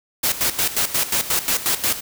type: noise with tremolo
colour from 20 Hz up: white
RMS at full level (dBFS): -19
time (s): 0.23-2.01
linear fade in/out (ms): 10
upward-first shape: square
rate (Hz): 5.6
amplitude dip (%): 75
effects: none